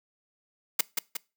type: noise with echo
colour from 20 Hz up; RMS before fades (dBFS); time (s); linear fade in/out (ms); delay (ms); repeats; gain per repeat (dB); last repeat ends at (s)
white; -22; 0.79-0.81; 5; 180; 2; -5; 1.17
effects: noise-tail reverb RT60 0.3 s tail -24 dB re dry + high-pass 200 Hz 12 dB/octave